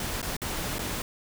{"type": "noise with dropouts", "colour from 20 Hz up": "pink", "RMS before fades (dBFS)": -32, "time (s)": [0, 1.02], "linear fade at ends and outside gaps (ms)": 2, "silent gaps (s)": [[0.217, 0.227], [0.367, 0.417], [0.785, 0.791]], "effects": []}